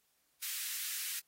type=high-pass noise; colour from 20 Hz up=white; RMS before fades=-39 dBFS; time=0.42-1.2 s; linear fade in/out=10 ms; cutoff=1600 Hz; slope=24 dB/octave; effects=white hiss -75 dBFS RMS until 1.27 s + AAC 48 kbps